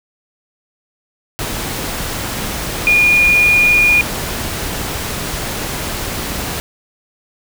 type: tone in noise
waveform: sine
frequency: 2435 Hz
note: D#7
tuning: 38 cents flat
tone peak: -8 dBFS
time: 2.87-4.01 s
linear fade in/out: 0 ms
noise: pink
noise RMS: -22 dBFS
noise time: 1.39-6.6 s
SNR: +11 dB
effects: none